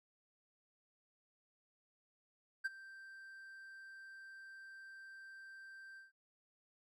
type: tone with ADSR envelope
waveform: triangle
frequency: 1568 Hz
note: G6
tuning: in tune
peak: -31 dBFS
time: 2.64-6.12 s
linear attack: 17 ms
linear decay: 25 ms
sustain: -19 dB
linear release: 150 ms
effects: none